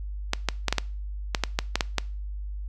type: clicks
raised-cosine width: 0.2 ms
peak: -5 dBFS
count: 11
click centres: 0.334 / 0.487 / 0.683 / 0.726 / 0.783 / 1.348 / 1.437 / 1.589 / 1.756 / 1.808 / 1.983 s
effects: noise-tail reverb RT60 0.4 s tail -22 dB re dry + added 50 Hz sine -31 dBFS peak until 2.68 s